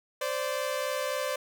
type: tone pair together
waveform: sawtooth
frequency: 520 / 583.7 Hz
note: C5 / D5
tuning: -11 / -11 cents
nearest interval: major second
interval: 200 cents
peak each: -28 dBFS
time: 0.21-1.36 s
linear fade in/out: 5 ms
effects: none